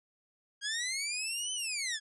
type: linear two-way sweep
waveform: 15% pulse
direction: up then down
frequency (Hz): 1604 to 3057 to 1647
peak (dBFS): -26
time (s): 0.61-2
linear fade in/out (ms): 50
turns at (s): 1.53
effects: resampled to 24000 Hz